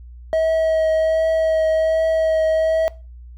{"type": "tone with vibrato", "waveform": "triangle", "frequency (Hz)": 640, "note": "D#5", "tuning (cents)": 49, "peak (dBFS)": -13, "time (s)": [0.33, 2.88], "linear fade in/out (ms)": 0, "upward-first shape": "triangle", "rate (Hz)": 1.3, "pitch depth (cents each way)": 15, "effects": ["noise-tail reverb RT60 0.3 s tail -20 dB re dry", "added 60 Hz sine -36 dBFS peak until 3.37 s"]}